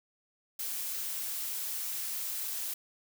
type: noise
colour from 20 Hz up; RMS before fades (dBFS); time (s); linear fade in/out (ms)
blue; -36; 0.59-2.74; 5
effects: none